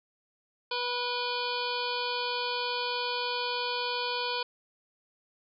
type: harmonic tone with a mistuned harmonic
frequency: 488.8 Hz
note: B4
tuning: 18 cents flat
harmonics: 1 / 2 / 3 / 5 / 6 / 7 / 8 / 9 / 10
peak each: -36 / -34 / -40 / -38 / -39 / -40 / -45 / -37 / -44 dBFS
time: 0.71-4.43 s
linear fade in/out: 5 ms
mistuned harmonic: 6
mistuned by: +80 cents
effects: none